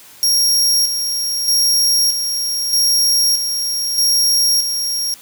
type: tone with tremolo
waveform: sawtooth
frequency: 5588 Hz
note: F8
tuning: in tune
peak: -9 dBFS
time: 0.23-5.14 s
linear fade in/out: 0 ms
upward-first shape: square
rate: 0.8 Hz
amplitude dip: 50%
effects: white hiss -42 dBFS RMS until 5.21 s + high-pass 80 Hz 12 dB/octave